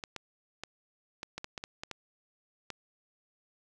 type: clicks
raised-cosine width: 0.2 ms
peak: -21 dBFS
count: 11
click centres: 0.038 / 0.163 / 0.636 / 1.231 / 1.38 / 1.444 / 1.578 / 1.639 / 1.835 / 1.913 / 2.703 s
effects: none